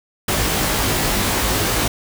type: noise with comb filter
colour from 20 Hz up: pink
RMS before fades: -19 dBFS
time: 0.28-1.88 s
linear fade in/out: 5 ms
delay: 19 ms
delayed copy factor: +0.95
effects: none